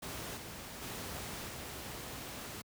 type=noise with level steps; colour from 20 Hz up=pink; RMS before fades=-42 / -46 / -42 / -44 dBFS; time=0.02-2.62 s; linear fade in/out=10 ms; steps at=0.36 / 0.81 / 1.47 s; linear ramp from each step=20 ms; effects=high-pass 60 Hz 12 dB/octave